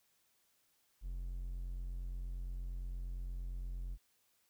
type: tone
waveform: triangle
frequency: 44.32 Hz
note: F1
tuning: 26 cents sharp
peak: -37 dBFS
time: 1.01-3.98 s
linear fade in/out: 50 ms
effects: white hiss -75 dBFS RMS until 4.49 s